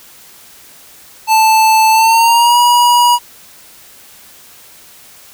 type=tone with pitch glide; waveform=square; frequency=880 to 965.2 Hz; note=A5 to B5; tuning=0 to -40 cents; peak=-7 dBFS; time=1.27-3.19 s; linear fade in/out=50 ms; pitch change=+160 cents; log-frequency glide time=1.91-2.58 s; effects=white hiss -40 dBFS RMS until 5.33 s